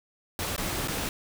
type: noise with dropouts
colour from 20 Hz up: pink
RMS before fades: -31 dBFS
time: 0.39-1.09 s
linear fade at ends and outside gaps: 1 ms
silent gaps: 0.563-0.579 / 0.876-0.882 s
effects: none